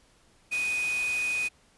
sine tone in noise, 2489 Hz, D#7, in tune, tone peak -26 dBFS, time 0.51-1.49 s, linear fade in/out 20 ms, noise white, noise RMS -38 dBFS, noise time 0.51-1.49 s, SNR +9 dB, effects pink hiss -62 dBFS RMS until 1.77 s + resampled to 24000 Hz

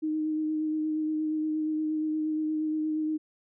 sine tone with vibrato, 310 Hz, D#4, 6 cents flat, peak -26 dBFS, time 0.02-3.18 s, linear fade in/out 20 ms, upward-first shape sine, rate 8.5 Hz, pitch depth 16 cents each way, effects none

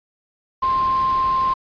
sine tone in noise, 1052 Hz, C6, 9 cents sharp, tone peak -16 dBFS, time 0.62-1.54 s, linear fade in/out 10 ms, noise pink, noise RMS -34 dBFS, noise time 0.62-1.54 s, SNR +15 dB, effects resampled to 11025 Hz

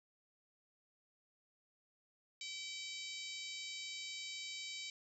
harmonic tone with a mistuned harmonic, 768 Hz, G5, 36 cents flat, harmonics 3 / 4 / 5 / 6 / 7 / 8 / 9 / 10, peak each -49 / -52 / -49 / -51 / -55 / -57 / -56 / -56 dBFS, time 2.41-4.9 s, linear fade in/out 2 ms, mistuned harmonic 10, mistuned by -25 cents, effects 13-bit

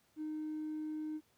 sine tone with hard clipping, 308.4 Hz, D#4, 15 cents flat, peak -38 dBFS, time 0.16-1.21 s, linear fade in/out 50 ms, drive 1 dB, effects pink hiss -72 dBFS RMS until 1.37 s + high-pass 80 Hz 12 dB/octave

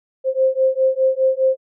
sine beating tone pair, 523.3 / 528.2 Hz, C5 / C5, 0 / +16 cents, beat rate 4.9 Hz, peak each -17 dBFS, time 0.24-1.57 s, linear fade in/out 50 ms, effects none

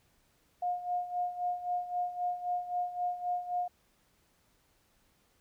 sine tone with tremolo, 714 Hz, F5, 38 cents sharp, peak -28 dBFS, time 0.62-3.68 s, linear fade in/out 5 ms, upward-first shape sine, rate 3.8 Hz, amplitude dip 75%, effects pink hiss -70 dBFS RMS until 5.4 s

